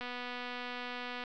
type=click train; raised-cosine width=0.3 ms; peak=-25 dBFS; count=303; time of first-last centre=0.01-1.238 s; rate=246 Hz; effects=low-pass 5000 Hz 12 dB/octave